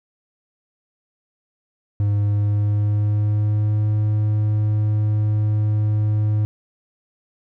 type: tone with pitch glide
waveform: triangle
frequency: 102.6 to 106.16 Hz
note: G#2 to G#2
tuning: -21 to +38 cents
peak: -14 dBFS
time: 2-6.45 s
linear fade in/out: 0 ms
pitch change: +59 cents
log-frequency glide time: 2.11-3.87 s
effects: none